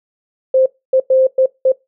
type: tone bursts at uneven times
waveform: sine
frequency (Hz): 523.3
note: C5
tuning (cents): 0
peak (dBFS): -8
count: 5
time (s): 0.54-0.66 / 0.93-1 / 1.1-1.27 / 1.38-1.46 / 1.65-1.72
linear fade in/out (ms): 5
effects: noise-tail reverb RT60 0.2 s tail -21 dB re dry